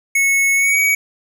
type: tone with pitch glide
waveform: square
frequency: 2200 to 2259 Hz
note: C#7 to C#7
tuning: -14 to +32 cents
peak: -13 dBFS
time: 0.15-0.95 s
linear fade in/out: 5 ms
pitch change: +46 cents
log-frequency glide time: 0.55-0.78 s
effects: none